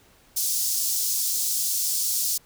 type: high-pass noise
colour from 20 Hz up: pink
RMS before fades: -25 dBFS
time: 0.36-2.38 s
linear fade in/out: 10 ms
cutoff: 5200 Hz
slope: 24 dB/octave
effects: pink hiss -57 dBFS RMS until 2.45 s